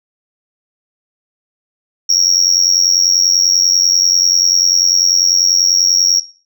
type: tone with amplitude modulation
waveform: sine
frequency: 5588 Hz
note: F8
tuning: in tune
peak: -3 dBFS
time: 2.09-6.2 s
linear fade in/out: 10 ms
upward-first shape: sine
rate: 90.2 Hz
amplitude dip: 95%
effects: noise-tail reverb RT60 0.4 s tail -18 dB re dry + tanh soft clip ceiling -4 dBFS